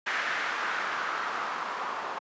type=noise with low-pass filter sweep; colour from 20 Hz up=blue; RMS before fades=-32 dBFS; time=0.06-2.19 s; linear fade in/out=10 ms; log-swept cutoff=1700 to 1000 Hz; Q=2.3; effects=high-pass 200 Hz 12 dB/octave + resampled to 16000 Hz